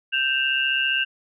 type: tone cluster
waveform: sine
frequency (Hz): 1564 / 2705 / 2840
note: G6 / E7 / F7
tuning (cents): -4 / +44 / +28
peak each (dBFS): -24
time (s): 0.12-1.05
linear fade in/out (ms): 20
effects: none